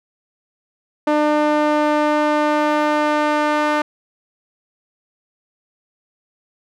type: tone with band-pass filter sweep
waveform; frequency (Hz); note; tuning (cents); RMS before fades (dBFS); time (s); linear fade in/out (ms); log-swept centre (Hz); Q
sawtooth; 300.1; D4; +38; -17; 1.07-3.82; 5; 690 to 1100; 0.95
effects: none